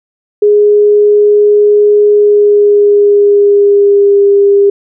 sine tone with pitch glide, 415.3 to 401.6 Hz, G#4 to G4, 0 to +42 cents, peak -3 dBFS, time 0.42-4.7 s, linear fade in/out 5 ms, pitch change -58 cents, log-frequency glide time 2.1-4.23 s, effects none

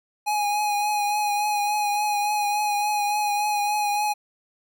square tone with vibrato, 831 Hz, G#5, 1 cent sharp, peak -22 dBFS, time 0.26-4.14 s, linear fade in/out 20 ms, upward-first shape triangle, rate 3.5 Hz, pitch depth 29 cents each way, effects none

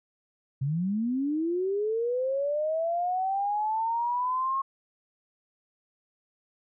sine linear sweep, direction up, 128.7 to 1088 Hz, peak -25 dBFS, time 0.61-4.62 s, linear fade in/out 10 ms, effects none

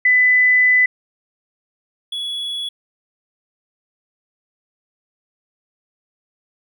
sine / triangle tone pair in turn, 2000 / 3381 Hz, B6 / G#7, +21 / +30 cents, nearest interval major sixth, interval 909 cents, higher second, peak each -10 / -21 dBFS, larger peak first, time 0.05-0.86 / 2.12-2.69 s, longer first, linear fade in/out 5 ms, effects none

